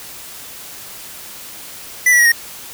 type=tone with pitch steps; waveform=square; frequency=1989 / 1944.7 / 1901.4 / 1859 Hz; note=B6 / B6 / A#6 / A#6; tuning=+12 / -27 / +34 / -5 cents; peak=-9 dBFS; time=2.06-2.32 s; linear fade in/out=5 ms; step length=65 ms; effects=white hiss -34 dBFS RMS until 2.73 s